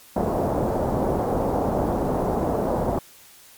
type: low-pass noise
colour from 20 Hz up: white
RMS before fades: -23 dBFS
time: 0.16-2.99 s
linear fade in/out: 5 ms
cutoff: 760 Hz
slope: 24 dB/octave
effects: white hiss -49 dBFS RMS until 3.57 s + MP3 96 kbps